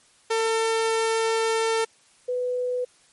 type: tone pair in turn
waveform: sawtooth / sine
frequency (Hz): 449.5 / 497.3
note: A4 / B4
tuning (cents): +37 / +12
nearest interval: major second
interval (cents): 175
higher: second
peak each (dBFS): -17 / -23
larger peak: first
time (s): 0.3-1.85 / 2.28-2.85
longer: first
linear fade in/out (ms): 10
effects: white hiss -58 dBFS RMS until 3.12 s + MP3 48 kbps